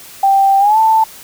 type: tone with pitch glide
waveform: sine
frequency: 784 to 885.1 Hz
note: G5 to A5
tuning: 0 to +10 cents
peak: -7 dBFS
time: 0.23-1.04 s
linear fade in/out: 5 ms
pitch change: +210 cents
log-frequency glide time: 0.59-0.78 s
effects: white hiss -36 dBFS RMS until 1.23 s